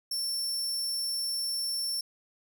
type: tone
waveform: sawtooth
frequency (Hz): 5420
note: E8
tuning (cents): +47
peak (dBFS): -27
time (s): 0.11-2.01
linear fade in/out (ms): 5
effects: none